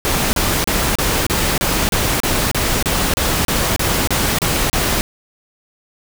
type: noise bursts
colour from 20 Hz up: pink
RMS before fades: -17 dBFS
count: 16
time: 0.05-5.01 s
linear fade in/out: 0 ms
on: 280 ms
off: 32 ms
effects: none